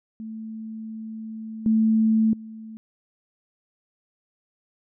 sine tone with level steps, 220.7 Hz, A3, 5 cents sharp, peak -32 / -16 / -36 dBFS, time 0.2-2.77 s, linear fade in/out 0 ms, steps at 1.66 / 2.33 s, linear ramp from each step 2 ms, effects none

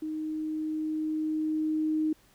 sine tone with level ramp, 311.1 Hz, D#4, in tune, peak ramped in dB -31 to -24 dBFS, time 0.02-2.13 s, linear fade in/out 5 ms, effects pink hiss -62 dBFS RMS until 2.34 s

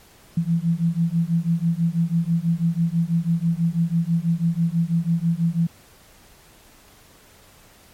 sine beating tone pair, 164.6 / 170.7 Hz, E3 / F3, -2 / -39 cents, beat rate 6.1 Hz, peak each -21 dBFS, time 0.37-5.67 s, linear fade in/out 5 ms, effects pink hiss -51 dBFS RMS until 7.93 s + MP3 64 kbps

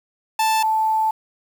45% pulse / sine tone pair in turn, 880 / 877 Hz, A5 / A5, 0 / -6 cents, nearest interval unison, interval 6 cents, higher first, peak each -16 dBFS, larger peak neither, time 0.39-0.63 / 0.63-1.11 s, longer second, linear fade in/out 5 ms, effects 7-bit

